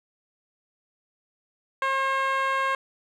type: tone with band-pass filter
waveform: 10% pulse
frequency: 537 Hz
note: C5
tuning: 45 cents sharp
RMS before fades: -25 dBFS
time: 1.82-2.75 s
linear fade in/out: 2 ms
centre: 1100 Hz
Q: 1.5
effects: none

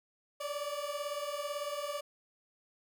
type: beating tone pair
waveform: 30% pulse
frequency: 572 / 590 Hz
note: D5 / D5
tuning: -46 / +8 cents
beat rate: 18 Hz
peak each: -36 / -36 dBFS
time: 0.4-2.01 s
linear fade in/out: 10 ms
effects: none

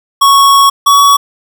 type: tone pair in turn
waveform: square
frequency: 1108.7 / 1126.8 Hz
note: C#6 / C#6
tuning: 0 / +28 cents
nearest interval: unison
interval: 28 cents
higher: second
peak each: -4 dBFS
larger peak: neither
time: 0.21-0.7 / 0.86-1.17 s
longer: first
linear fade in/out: 10 ms
effects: none

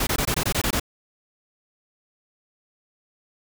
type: noise bursts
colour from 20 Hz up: pink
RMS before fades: -23 dBFS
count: 9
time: 0-0.798 s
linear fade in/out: 5 ms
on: 70 ms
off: 21 ms
effects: none

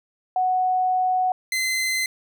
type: tone pair in turn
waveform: sine / sawtooth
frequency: 740 / 2059 Hz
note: F#5 / C7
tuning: 0 / -28 cents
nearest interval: octave + tritone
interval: 1772 cents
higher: second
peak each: -18 dBFS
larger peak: neither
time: 0.36-1.32 / 1.52-2.06 s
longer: first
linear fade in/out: 2 ms
effects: none

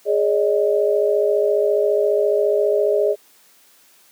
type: chord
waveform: sine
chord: Ab suspended fourth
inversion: none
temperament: equal with one note detuned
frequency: 415.3 / 567.7 / 622.3 Hz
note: Ab4 / Db5 / Eb5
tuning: 0 / +41 / 0 cents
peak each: -17 / -21 / -20 dBFS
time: 0.05-3.16 s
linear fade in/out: 50 ms
effects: white hiss -53 dBFS RMS until 4.11 s + high-pass 200 Hz 12 dB/octave

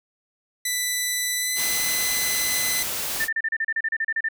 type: tone with pitch glide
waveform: 10% pulse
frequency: 1986 to 2020 Hz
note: B6 to B6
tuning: +9 to +39 cents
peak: -14 dBFS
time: 0.65-2.83 s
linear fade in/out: 5 ms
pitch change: +30 cents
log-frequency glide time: 1.38-1.58 s
type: noise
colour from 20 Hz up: white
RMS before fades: -28 dBFS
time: 1.55-3.29 s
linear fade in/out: 50 ms
type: tone bursts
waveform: sine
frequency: 1791 Hz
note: A6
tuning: 30 cents sharp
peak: -21 dBFS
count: 14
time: 3.2-4.287 s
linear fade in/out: 5 ms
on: 47 ms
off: 33 ms
effects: none

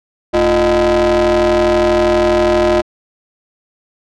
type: ring-modulated tone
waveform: 40% pulse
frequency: 132.3 Hz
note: C3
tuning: 20 cents sharp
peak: -6 dBFS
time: 0.33-2.82 s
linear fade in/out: 20 ms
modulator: 483 Hz
effects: low-pass 5000 Hz 12 dB/octave

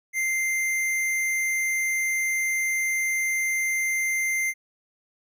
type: tone with hard clipping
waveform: sine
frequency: 2090 Hz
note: C7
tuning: 2 cents flat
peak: -24 dBFS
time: 0.13-4.54 s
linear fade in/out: 50 ms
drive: 16 dB
effects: none

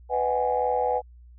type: chord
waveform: sine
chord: G# minor seventh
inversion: first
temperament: just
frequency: 498.4 / 623 / 747.5 / 830.6 Hz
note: B4 / D#5 / F#5 / G#5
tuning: +16 / +2 / +17 / 0 cents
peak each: -25 / -31 / -27 / -26 dBFS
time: 0.09-1.02 s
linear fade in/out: 50 ms
effects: tanh soft clip ceiling -12 dBFS + added 60 Hz sine -46 dBFS peak until 1.38 s

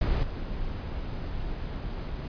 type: noise with level steps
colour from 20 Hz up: brown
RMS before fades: -25 / -33 dBFS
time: 0.01-2.28 s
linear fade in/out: 5 ms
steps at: 0.23 s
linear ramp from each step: 2 ms
effects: resampled to 11025 Hz

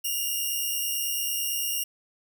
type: tone pair together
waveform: 5% pulse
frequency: 2794 / 2863 Hz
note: F7 / F7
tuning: 0 / +42 cents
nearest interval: unison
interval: 42 cents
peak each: -20 / -21 dBFS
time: 0.04-1.84 s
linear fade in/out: 10 ms
effects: none

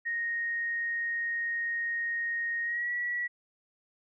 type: tone with pitch glide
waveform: sine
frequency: 1864.7 to 1936 Hz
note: A#6 to B6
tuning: 0 to -35 cents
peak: -29 dBFS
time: 0.05-3.28 s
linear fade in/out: 20 ms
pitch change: +65 cents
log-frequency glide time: 2.63-2.91 s
effects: none

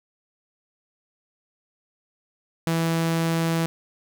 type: tone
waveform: sawtooth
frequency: 164.81 Hz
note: E3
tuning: in tune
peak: -17 dBFS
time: 2.67-3.66 s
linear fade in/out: 0 ms
effects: none

